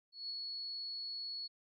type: tone with ADSR envelope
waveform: sine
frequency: 4379 Hz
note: C#8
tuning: 22 cents flat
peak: -38 dBFS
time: 0.12-1.48 s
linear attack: 180 ms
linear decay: 7 ms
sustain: -2 dB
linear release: 22 ms
effects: none